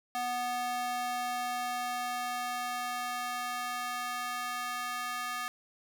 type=tone with high-pass filter sweep; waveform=square; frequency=245.9 Hz; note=B3; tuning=7 cents flat; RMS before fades=-35 dBFS; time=0.15-5.48 s; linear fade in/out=0 ms; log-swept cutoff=710 to 1200 Hz; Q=1.8; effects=none